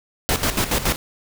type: noise with tremolo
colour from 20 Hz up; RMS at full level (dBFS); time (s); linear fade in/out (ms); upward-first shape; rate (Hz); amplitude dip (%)
pink; -19; 0.29-0.96; 0; square; 7.1; 70
effects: none